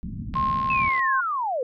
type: low-pass noise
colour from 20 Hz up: white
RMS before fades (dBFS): -33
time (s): 0.03-0.89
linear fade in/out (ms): 0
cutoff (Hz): 240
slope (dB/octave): 48
type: click train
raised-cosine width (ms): 0.3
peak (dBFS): -22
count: 46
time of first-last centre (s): 0.34-0.993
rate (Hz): 68.9
type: tone with tremolo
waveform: sine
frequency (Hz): 1064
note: C6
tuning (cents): +29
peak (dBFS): -20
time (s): 0.35-1.21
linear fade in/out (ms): 10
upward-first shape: triangle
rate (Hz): 2.8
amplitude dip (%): 25
type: linear sweep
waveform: sine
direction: down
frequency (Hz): 2637 to 469.8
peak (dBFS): -23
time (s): 0.7-1.63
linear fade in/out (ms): 2
effects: none